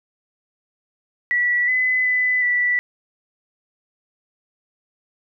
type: tone with pitch steps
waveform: sine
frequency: 1949 / 2015 / 2002 / 1964 Hz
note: B6 / B6 / B6 / B6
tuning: -23 / +34 / +23 / -10 cents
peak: -16 dBFS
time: 1.31-2.79 s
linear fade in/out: 0 ms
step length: 370 ms
effects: none